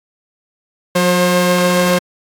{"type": "tone pair together", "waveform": "sawtooth", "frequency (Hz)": [180.2, 533.5], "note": ["F#3", "C5"], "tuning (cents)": [-45, 34], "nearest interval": "octave + perfect fifth", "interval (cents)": 1879, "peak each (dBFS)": -10, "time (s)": [0.95, 1.99], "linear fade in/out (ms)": 10, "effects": ["AAC 64 kbps"]}